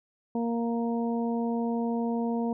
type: harmonic tone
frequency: 233.1 Hz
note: A#3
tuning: in tune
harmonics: 1 / 2 / 3 / 4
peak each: -27 / -33 / -37 / -39 dBFS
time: 0.35-2.53 s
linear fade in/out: 2 ms
effects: none